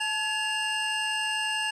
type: tone cluster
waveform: square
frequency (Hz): 871 / 1692 / 2803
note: A5 / G#6 / F7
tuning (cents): -18 / +32 / +6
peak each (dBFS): -34 / -32 / -30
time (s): 0-1.71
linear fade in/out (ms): 10
effects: resampled to 24000 Hz